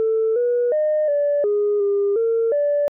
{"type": "tone with pitch steps", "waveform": "sine", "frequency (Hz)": [443.9, 484.6, 611, 579, 413.2, 402.6, 456.6, 581], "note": ["A4", "B4", "D#5", "D5", "G#4", "G4", "A#4", "D5"], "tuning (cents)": [15, -33, -32, -25, -9, 46, -36, -19], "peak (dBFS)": -15, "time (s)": [0, 2.88], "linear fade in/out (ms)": 0, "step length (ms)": 360, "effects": ["tanh soft clip ceiling -12 dBFS"]}